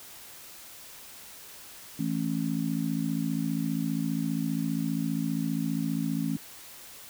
sine chord, A major, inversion second, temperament just, 165 / 220 / 275 Hz, E3 / A3 / C#4, +2 / 0 / -14 cents, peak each -31 dBFS, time 1.99-6.37 s, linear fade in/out 5 ms, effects white hiss -47 dBFS RMS until 7.09 s

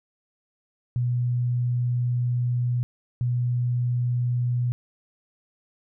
sine tone bursts at uneven times, 122.4 Hz, B2, 15 cents flat, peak -21 dBFS, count 2, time 0.96-2.83 / 3.21-4.72 s, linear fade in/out 0 ms, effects none

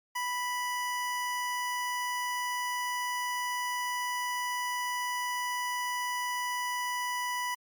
25% pulse tone, 986 Hz, B5, 3 cents flat, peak -27 dBFS, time 0.15-7.55 s, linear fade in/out 10 ms, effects Opus 48 kbps

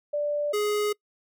sine / square tone pair in turn, 587.3 / 417.7 Hz, D5 / G#4, 0 / +10 cents, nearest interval tritone, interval 590 cents, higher first, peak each -24 dBFS, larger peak neither, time 0.13-0.53 / 0.53-0.93 s, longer neither, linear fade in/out 10 ms, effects noise-tail reverb RT60 0.1 s tail -25 dB re dry

